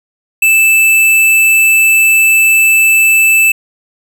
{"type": "tone", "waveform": "square", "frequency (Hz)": 2637, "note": "E7", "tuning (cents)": 0, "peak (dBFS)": -6, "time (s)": [0.42, 3.52], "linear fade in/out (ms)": 5, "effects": []}